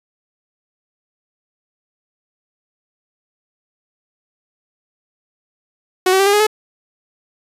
sawtooth tone with pitch steps, 370 / 381.1 / 392.5 / 404.2 / 416.3 / 428.7 Hz, F#4 / G4 / G4 / G#4 / G#4 / A4, 0 / -49 / +2 / -47 / +4 / -45 cents, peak -7 dBFS, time 6.06-6.468 s, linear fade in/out 5 ms, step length 68 ms, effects resampled to 32000 Hz

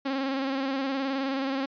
sawtooth tone with vibrato, 270 Hz, C#4, 45 cents flat, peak -23 dBFS, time 0.05-1.66 s, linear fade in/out 10 ms, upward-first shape square, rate 19 Hz, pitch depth 36 cents each way, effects resampled to 11025 Hz

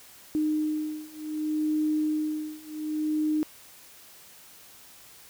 sine beating tone pair, 306.4 / 307.06 Hz, D#4 / D#4, -27 / -23 cents, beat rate 0.66 Hz, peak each -29 / -28 dBFS, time 0.35-3.43 s, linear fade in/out 0 ms, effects white hiss -51 dBFS RMS until 5.29 s

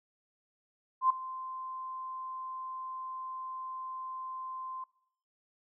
sine tone with ADSR envelope, 1040 Hz, C6, 11 cents flat, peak -20 dBFS, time 1.01-4.84 s, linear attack 89 ms, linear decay 7 ms, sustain -18 dB, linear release 4 ms, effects noise-tail reverb RT60 0.7 s tail -23 dB re dry

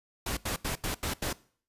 pink noise bursts, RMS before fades -32 dBFS, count 6, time 0.26-1.33 s, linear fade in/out 5 ms, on 110 ms, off 82 ms, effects noise-tail reverb RT60 0.5 s tail -21 dB re dry + resampled to 32000 Hz

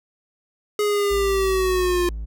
square linear sweep, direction down, 419 to 350.5 Hz, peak -19 dBFS, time 0.79-2.09 s, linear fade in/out 2 ms
triangle tone, 54.5 Hz, A1, 16 cents flat, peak -25 dBFS, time 1.1-2.26 s, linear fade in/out 20 ms
effects none

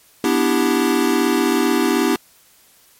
square chord, E minor seventh, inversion second, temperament equal, 246.9 / 293.7 / 329.6 / 392 Hz, B3 / D4 / E4 / G4, 0 / 0 / 0 / 0 cents, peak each -21 dBFS, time 0.24-2.16 s, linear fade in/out 2 ms, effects white hiss -52 dBFS RMS until 2.99 s + MP3 64 kbps

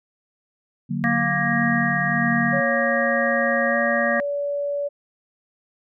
sine chord, D augmented, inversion none, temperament equal, 146.83 / 185 / 233.1 Hz, D3 / F#3 / A#3, 0 / 0 / 0 cents, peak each -27 dBFS, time 0.89-2.61 s, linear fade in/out 20 ms
harmonic tone, 234.6 Hz, A#3, 11 cents sharp, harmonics 1 / 3 / 5 / 7 / 8, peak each -26 / -27 / -29 / -26 / -23 dBFS, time 1.04-4.2 s, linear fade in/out 0 ms
sine tone with pitch glide, 554.4 to 572.6 Hz, C#5 to D5, 0 to -44 cents, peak -22 dBFS, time 2.52-4.89 s, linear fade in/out 20 ms, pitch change +56 cents, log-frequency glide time 3.68-3.77 s
effects none

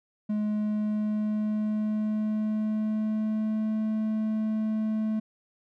triangle tone with pitch glide, 211.1 to 217.3 Hz, G#3 to A3, +29 to -21 cents, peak -23 dBFS, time 0.29-5.2 s, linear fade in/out 10 ms, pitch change +50 cents, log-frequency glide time 0.42-3.8 s, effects none

